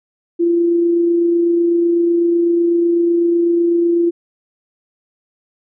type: tone with amplitude modulation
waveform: sine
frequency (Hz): 341.8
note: F4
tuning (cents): -37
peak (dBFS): -10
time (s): 0.39-4.11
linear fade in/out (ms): 20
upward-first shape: sine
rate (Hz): 28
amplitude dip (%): 25
effects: none